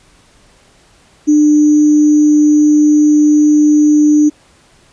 sine tone with sample-and-hold, 299.6 Hz, D4, 35 cents sharp, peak -5 dBFS, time 1.27-4.3 s, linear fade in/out 20 ms, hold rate 6300 Hz, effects pink hiss -48 dBFS RMS until 4.92 s + resampled to 22050 Hz

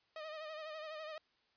sawtooth tone with vibrato, 622 Hz, D#5, 1 cent flat, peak -40 dBFS, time 0.16-1.18 s, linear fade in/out 2 ms, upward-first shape sine, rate 12 Hz, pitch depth 51 cents each way, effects white hiss -75 dBFS RMS until 1.56 s + resampled to 11025 Hz

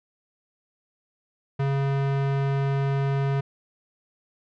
square tone with low-pass filter, 138 Hz, C#3, 7 cents flat, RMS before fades -24 dBFS, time 1.59-3.41 s, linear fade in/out 10 ms, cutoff 2300 Hz, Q 0.64, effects none

